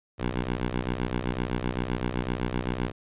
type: ring-modulated tone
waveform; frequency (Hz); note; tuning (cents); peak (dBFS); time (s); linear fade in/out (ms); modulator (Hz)
10% pulse; 62.2; B1; +13; -16; 0.18-2.92; 20; 89.4
effects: resampled to 8000 Hz